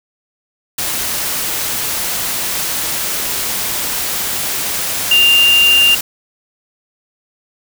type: tone in noise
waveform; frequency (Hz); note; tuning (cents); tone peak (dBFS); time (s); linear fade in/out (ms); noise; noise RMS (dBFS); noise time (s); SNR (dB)
sine; 2794; F7; 0; -7; 5.11-5.95; 5; white; -19; 0.78-6.01; +9
effects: none